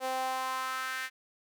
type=tone with high-pass filter sweep; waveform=sawtooth; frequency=260 Hz; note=C4; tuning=11 cents flat; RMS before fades=-34 dBFS; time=0-1.1 s; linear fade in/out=50 ms; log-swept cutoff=610 to 1800 Hz; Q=3.4; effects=none